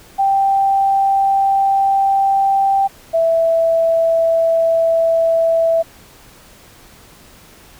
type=tone pair in turn; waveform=sine; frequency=784 / 659.3 Hz; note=G5 / E5; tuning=0 / 0 cents; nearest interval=minor third; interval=300 cents; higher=first; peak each=-11 dBFS; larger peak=neither; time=0.18-2.88 / 3.13-5.83 s; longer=neither; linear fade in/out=20 ms; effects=pink hiss -44 dBFS RMS until 7.79 s